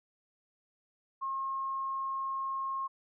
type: tone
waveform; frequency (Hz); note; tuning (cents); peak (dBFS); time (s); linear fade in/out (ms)
sine; 1076; C6; +48; -32; 1.21-2.88; 20
effects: none